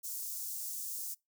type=high-pass noise; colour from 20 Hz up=white; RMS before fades=-40 dBFS; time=0.03-1.15 s; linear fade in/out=20 ms; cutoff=5900 Hz; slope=24 dB/octave; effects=noise-tail reverb RT60 0.2 s tail -24 dB re dry